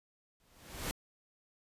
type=noise with exponential growth; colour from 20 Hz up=pink; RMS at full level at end=-34 dBFS; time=0.4-0.91 s; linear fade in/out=0 ms; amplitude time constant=110 ms; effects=resampled to 32000 Hz